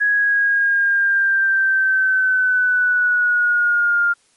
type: linear sweep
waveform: sine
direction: down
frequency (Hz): 1669 to 1401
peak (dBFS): -13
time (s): 0-4.14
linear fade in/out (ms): 20
effects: white hiss -58 dBFS RMS until 4.36 s + MP3 48 kbps

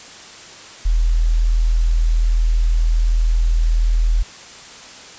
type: tone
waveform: sine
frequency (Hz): 40.63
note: E1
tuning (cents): -24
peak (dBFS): -12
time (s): 0.85-4.23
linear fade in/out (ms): 10
effects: white hiss -38 dBFS RMS until 5.18 s + resampled to 16000 Hz

